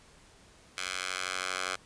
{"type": "tone with high-pass filter sweep", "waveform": "10% pulse", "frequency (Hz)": 92.5, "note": "F#2", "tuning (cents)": 0, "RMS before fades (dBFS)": -35, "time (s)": [0.77, 1.76], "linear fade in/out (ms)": 10, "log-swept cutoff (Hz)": [1900, 1100], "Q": 0.94, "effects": ["pink hiss -58 dBFS RMS until 1.85 s", "resampled to 22050 Hz"]}